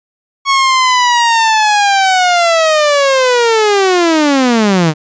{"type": "linear sweep", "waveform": "sawtooth", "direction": "down", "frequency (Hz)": [1108.7, 148.4], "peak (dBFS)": -4, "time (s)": [0.45, 4.94], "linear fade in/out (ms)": 50, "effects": ["resampled to 16000 Hz"]}